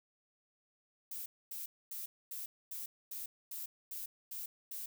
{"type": "noise bursts", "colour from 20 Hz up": "violet", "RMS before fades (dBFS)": -43, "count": 10, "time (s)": [1.11, 4.86], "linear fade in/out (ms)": 5, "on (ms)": 150, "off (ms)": 250, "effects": []}